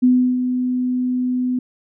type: tone with ADSR envelope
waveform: sine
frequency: 251.2 Hz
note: B3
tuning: 30 cents sharp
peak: -9 dBFS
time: 0.02-1.59 s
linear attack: 18 ms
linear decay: 330 ms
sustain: -8 dB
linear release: 4 ms
effects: none